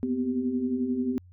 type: tone cluster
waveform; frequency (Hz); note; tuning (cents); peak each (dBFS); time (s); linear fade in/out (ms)
sine; 241.6 / 252.9 / 389.9; B3 / B3 / G4; -38 / +41 / -9; -33 / -26 / -34; 0.03-1.18; 0
effects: added 90 Hz sine -49 dBFS peak until 1.32 s